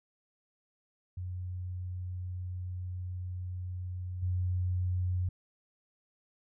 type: tone with level steps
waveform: sine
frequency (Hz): 90.7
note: F#2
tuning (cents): -34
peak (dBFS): -35 / -28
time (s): 1.17-5.29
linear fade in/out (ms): 5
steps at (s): 4.22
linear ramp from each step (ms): 10
effects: none